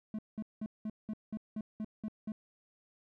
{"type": "tone bursts", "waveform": "triangle", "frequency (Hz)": 215.8, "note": "A3", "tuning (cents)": -33, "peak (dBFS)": -33, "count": 10, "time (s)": [0.14, 2.32], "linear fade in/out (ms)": 2, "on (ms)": 47, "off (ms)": 190, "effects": []}